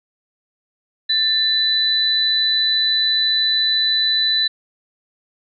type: tone pair together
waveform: sine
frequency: 1776 / 3987 Hz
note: A6 / B7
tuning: +16 / +16 cents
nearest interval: octave + major second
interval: 1400 cents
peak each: -24 / -15 dBFS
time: 1.09-4.48 s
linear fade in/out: 10 ms
effects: none